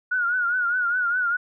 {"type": "tone with vibrato", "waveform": "sine", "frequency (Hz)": 1446, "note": "F#6", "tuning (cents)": -40, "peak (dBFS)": -20, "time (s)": [0.11, 1.37], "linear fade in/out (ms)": 10, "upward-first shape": "triangle", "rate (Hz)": 4.9, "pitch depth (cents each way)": 92, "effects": []}